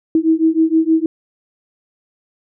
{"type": "beating tone pair", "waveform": "sine", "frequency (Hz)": [318.9, 325.3], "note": ["D#4", "E4"], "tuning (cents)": [43, -23], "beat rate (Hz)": 6.4, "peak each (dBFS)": -14, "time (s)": [0.15, 1.06], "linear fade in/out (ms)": 2, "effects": []}